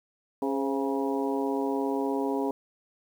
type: harmonic tone with a mistuned harmonic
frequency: 137.3 Hz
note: C#3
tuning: 16 cents flat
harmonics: 2 / 3 / 4 / 5 / 6 / 7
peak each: -29 / -30 / -36 / -38 / -37 / -36 dBFS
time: 0.42-2.51 s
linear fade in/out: 2 ms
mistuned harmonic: 4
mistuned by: -67 cents
effects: 9-bit